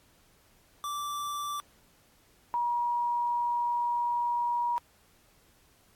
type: tone pair in turn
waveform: square / sine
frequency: 1168 / 956.4 Hz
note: D6 / A#5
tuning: -10 / +44 cents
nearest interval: minor third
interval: 346 cents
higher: first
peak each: -33 / -26 dBFS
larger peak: second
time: 0.84-1.6 / 2.54-4.78 s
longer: second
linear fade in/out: 0 ms
effects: pink hiss -63 dBFS RMS until 5.95 s + AAC 64 kbps